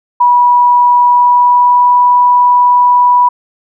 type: tone with pitch glide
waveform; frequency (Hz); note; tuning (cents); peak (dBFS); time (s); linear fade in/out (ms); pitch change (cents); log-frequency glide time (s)
sine; 975 to 981.8; B5 to B5; -23 to -10; -4; 0.2-3.29; 10; +13; 1.08-2
effects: none